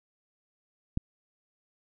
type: click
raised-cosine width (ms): 5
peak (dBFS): -15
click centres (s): 0.974
effects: none